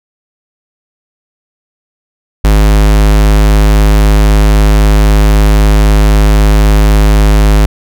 square tone, 51.91 Hz, G#1, in tune, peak -4 dBFS, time 2.44-7.66 s, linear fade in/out 5 ms, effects none

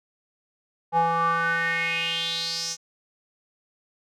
square tone with band-pass filter sweep, 166.7 Hz, E3, 20 cents sharp, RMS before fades -25 dBFS, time 0.92-2.77 s, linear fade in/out 50 ms, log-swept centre 800 to 6100 Hz, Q 5.6, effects none

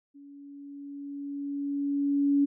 sine tone with level ramp, 282.8 Hz, C#4, 35 cents sharp, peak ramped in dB -47 to -19 dBFS, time 0.14-2.46 s, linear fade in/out 20 ms, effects none

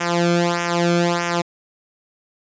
sawtooth tone with flanger, 172.5 Hz, F3, 21 cents flat, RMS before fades -19 dBFS, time 0-1.42 s, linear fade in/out 10 ms, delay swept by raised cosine 0.23 to 1.07 ms, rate 1.6 Hz, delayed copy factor -0.9, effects resampled to 16000 Hz

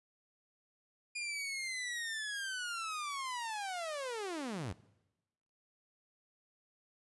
sawtooth linear sweep, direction down, 2434 to 77.7 Hz, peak -34 dBFS, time 1.15-4.73 s, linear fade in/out 10 ms, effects noise-tail reverb RT60 1.0 s tail -20 dB re dry + resampled to 24000 Hz

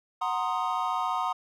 triangle chord, C half-diminished seventh, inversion second, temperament equal, 740 / 932.3 / 1046.5 / 1244.5 Hz, Gb5 / Bb5 / C6 / Eb6, 0 / 0 / 0 / 0 cents, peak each -30 dBFS, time 0.21-1.33 s, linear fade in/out 10 ms, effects none

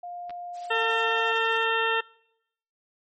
sine tone, 705 Hz, F5, 16 cents sharp, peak -34 dBFS, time 0.03-1.32 s, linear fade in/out 5 ms
clicks, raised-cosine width 0.3 ms, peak -29 dBFS, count 2, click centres 0.296 / 0.306 s
blue noise with tremolo, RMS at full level -42 dBFS, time 0.53-1.66 s, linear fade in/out 50 ms, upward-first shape sine, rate 11 Hz, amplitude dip 45%
harmonic tone, 452 Hz, A4, 47 cents sharp, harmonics 1 / 2 / 3 / 4 / 6 / 7 / 8, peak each -28 / -29 / -29 / -28 / -30 / -34 / -37 dBFS, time 0.7-2.01 s, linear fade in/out 10 ms
effects noise-tail reverb RT60 0.8 s tail -25 dB re dry + MP3 32 kbps

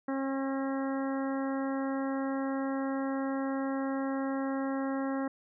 harmonic tone, 270.3 Hz, C#4, 44 cents flat, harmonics 1 / 2 / 3 / 4 / 5 / 6 / 7, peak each -31 / -37 / -41 / -43 / -45 / -47 / -48 dBFS, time 0.08-5.28 s, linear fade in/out 5 ms, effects none

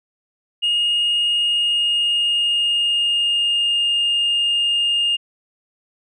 sine tone with pitch glide, 2856 to 2828 Hz, F7 to F7, +38 to +21 cents, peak -14 dBFS, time 0.62-5.17 s, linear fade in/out 20 ms, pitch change -17 cents, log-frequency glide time 1.34-3.83 s, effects tanh soft clip ceiling -13 dBFS

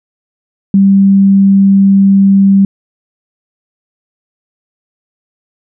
sine tone, 196 Hz, G3, in tune, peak -3 dBFS, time 0.74-2.65 s, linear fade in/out 2 ms, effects none

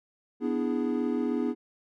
triangle chord, E dominant seventh, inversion second, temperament equal, 246.9 / 293.7 / 329.6 / 415.3 Hz, B3 / D4 / E4 / G#4, 0 / 0 / 0 / 0 cents, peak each -27 / -30 / -31 / -31 dBFS, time 0.4-1.55 s, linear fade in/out 50 ms, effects none

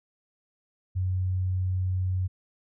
sine tone, 92.5 Hz, F#2, in tune, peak -24 dBFS, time 0.95-2.28 s, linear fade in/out 20 ms, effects none

